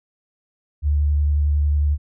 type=tone with vibrato; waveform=sine; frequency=73.42 Hz; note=D2; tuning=in tune; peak=-15 dBFS; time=0.82-1.98 s; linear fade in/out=50 ms; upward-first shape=sine; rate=11 Hz; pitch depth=17 cents each way; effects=none